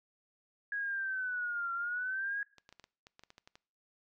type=linear two-way sweep; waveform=sine; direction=down then up; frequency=1661.2 to 1368 to 1661.2 Hz; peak=-33 dBFS; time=0.72-2.43 s; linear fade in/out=2 ms; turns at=1.73 s
type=clicks; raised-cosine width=0.2 ms; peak=-36 dBFS; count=12; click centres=2.583 / 2.691 / 2.726 / 2.797 / 2.841 / 3.069 / 3.194 / 3.236 / 3.304 / 3.381 / 3.475 / 3.555 s
effects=noise-tail reverb RT60 0.5 s tail -23 dB re dry